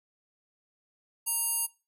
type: tone with band-pass filter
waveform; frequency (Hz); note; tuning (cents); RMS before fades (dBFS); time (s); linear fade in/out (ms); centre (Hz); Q
square; 933; A#5; +1; -30; 1.26-1.67; 20; 11000; 8.4
effects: noise-tail reverb RT60 0.3 s tail -20 dB re dry